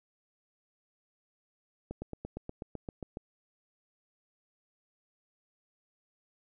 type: slowing click train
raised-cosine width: 2 ms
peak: -25 dBFS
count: 11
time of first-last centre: 1.91-3.171 s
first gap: 110 ms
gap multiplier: 1.03
effects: none